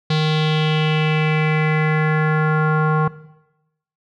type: tone with low-pass filter sweep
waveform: square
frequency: 155 Hz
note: D#3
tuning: 6 cents flat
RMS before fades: -17 dBFS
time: 0.1-3.08 s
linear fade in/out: 5 ms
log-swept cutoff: 4000 to 1200 Hz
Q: 3.8
effects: noise-tail reverb RT60 0.9 s tail -17 dB re dry